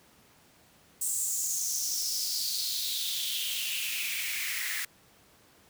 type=noise with high-pass filter sweep; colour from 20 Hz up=white; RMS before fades=-32 dBFS; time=1.01-4.85 s; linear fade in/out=5 ms; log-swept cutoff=8100 to 1800 Hz; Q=5.1; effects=pink hiss -60 dBFS RMS until 5.69 s + high-pass 80 Hz 12 dB/octave